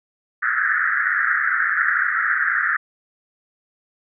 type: band-pass noise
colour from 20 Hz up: white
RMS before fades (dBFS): -20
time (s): 0.42-2.77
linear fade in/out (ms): 10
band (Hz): 1300 to 1900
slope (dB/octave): 96
effects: none